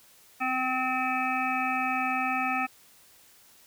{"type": "harmonic tone", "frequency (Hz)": 257.3, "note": "C4", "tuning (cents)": -29, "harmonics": [1, 3, 5, 7, 9, 10], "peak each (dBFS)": [-34, -30, -31, -36, -35, -33], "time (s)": [0.4, 2.67], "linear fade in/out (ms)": 20, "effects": ["white hiss -57 dBFS RMS until 3.66 s"]}